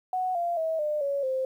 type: tone with pitch steps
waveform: sine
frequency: 740 / 690.4 / 644.2 / 601.1 / 560.8 / 523.3 Hz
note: F#5 / F5 / E5 / D5 / C#5 / C5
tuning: 0 / -20 / -40 / +40 / +20 / 0 cents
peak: -25 dBFS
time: 0.13-1.45 s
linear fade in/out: 2 ms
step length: 220 ms
effects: 10-bit